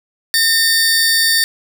sawtooth tone pair together, 1817 / 4582 Hz, A#6 / D8, -45 / -44 cents, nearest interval octave + major third, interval 1601 cents, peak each -11 dBFS, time 0.34-1.44 s, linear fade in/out 0 ms, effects none

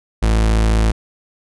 40% pulse tone, 54.7 Hz, A1, 9 cents flat, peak -11 dBFS, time 0.22-0.92 s, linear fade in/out 10 ms, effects resampled to 24000 Hz

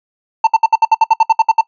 triangle tone bursts, 895 Hz, A5, 29 cents sharp, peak -3 dBFS, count 13, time 0.44-1.611 s, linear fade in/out 5 ms, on 31 ms, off 64 ms, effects noise-tail reverb RT60 0.1 s tail -20 dB re dry + resampled to 16000 Hz

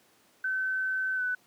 sine tone with pitch glide, 1529 to 1499.3 Hz, G6 to F#6, -44 to +22 cents, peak -27 dBFS, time 0.44-1.35 s, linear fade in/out 5 ms, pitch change -34 cents, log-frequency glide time 1.15-1.22 s, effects pink hiss -63 dBFS RMS until 1.46 s + high-pass 200 Hz 12 dB/octave

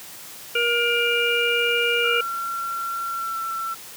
harmonic tone, 473.5 Hz, A#4, 27 cents sharp, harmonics 1 / 3 / 5 / 6, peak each -24 / -24 / -24 / -24 dBFS, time 0.55-2.21 s, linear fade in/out 5 ms
sine tone with pitch glide, 1364 to 1342.9 Hz, F6 to E6, -41 to +32 cents, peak -25 dBFS, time 2.03-3.75 s, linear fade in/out 20 ms, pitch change -27 cents, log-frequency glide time 3.11-3.37 s
effects white hiss -40 dBFS RMS until 3.96 s + high-pass 80 Hz 12 dB/octave

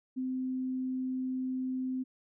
sine tone, 258 Hz, C4, 24 cents flat, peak -31 dBFS, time 0.16-2.04 s, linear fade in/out 20 ms, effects none

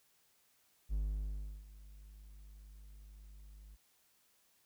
triangle tone with ADSR envelope, 51 Hz, G#1, 31 cents flat, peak -30 dBFS, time 0.89-3.77 s, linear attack 41 ms, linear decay 710 ms, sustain -20 dB, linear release 30 ms, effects white hiss -72 dBFS RMS until 4.65 s

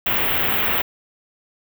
white band-stop noise, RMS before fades -20 dBFS, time 0.06-0.82 s, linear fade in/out 5 ms, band 3300 to 15000 Hz, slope 48 dB/octave, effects none

